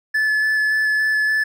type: tone with vibrato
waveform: triangle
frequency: 1730 Hz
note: A6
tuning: 30 cents flat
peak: -14 dBFS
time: 0.14-1.44 s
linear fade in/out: 10 ms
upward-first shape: square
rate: 3.5 Hz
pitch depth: 8 cents each way
effects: none